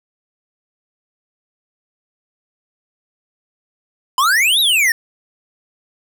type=exponential two-way sweep; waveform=square; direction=up then down; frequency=990 to 3951 to 1779 Hz; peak=-12 dBFS; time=4.18-4.92 s; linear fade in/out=2 ms; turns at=4.6 s; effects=none